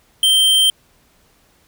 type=tone; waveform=square; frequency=3136 Hz; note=G7; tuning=in tune; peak=-11 dBFS; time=0.23-0.7 s; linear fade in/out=2 ms; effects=pink hiss -56 dBFS RMS until 1.67 s